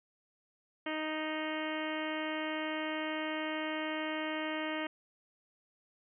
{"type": "harmonic tone", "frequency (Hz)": 311.1, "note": "D#4", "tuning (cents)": 0, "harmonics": [1, 2, 3, 4, 5, 6, 7, 8, 9, 10], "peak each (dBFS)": [-38, -40, -44, -45, -46, -43, -44, -50, -47, -48], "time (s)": [0.86, 4.87], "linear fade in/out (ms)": 5, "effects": []}